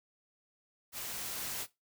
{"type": "noise with level ramp", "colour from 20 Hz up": "white", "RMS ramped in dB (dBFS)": [-41, -38], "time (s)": [0.92, 1.67], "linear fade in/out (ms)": 50, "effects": ["noise-tail reverb RT60 0.2 s tail -18 dB re dry"]}